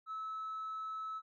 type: tone with tanh clipping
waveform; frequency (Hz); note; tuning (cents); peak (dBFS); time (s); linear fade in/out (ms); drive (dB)
triangle; 1300; E6; -24; -39; 0.06-1.22; 50; 5
effects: none